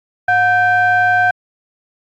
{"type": "ring-modulated tone", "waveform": "triangle", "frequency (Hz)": 415.3, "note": "G#4", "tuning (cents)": 0, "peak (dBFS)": -5, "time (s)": [0.28, 1.31], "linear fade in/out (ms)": 5, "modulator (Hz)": 1140, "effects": ["AAC 64 kbps"]}